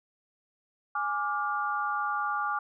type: chord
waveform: sine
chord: D diminished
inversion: second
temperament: equal with one note detuned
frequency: 830.6 / 1174.7 / 1414.8 Hz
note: Ab5 / D6 / F6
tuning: 0 / 0 / +22 cents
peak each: -33 / -30 / -33 dBFS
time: 0.95-2.59 s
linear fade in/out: 5 ms
effects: none